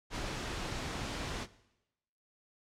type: noise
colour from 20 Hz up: pink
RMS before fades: -38 dBFS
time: 0.1-1.47 s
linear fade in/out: 50 ms
effects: noise-tail reverb RT60 0.9 s tail -18 dB re dry + low-pass 6000 Hz 12 dB/octave